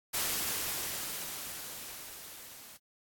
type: noise with level ramp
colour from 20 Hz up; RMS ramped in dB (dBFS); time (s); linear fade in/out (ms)
white; -31 to -51; 0.13-2.78; 20
effects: AAC 64 kbps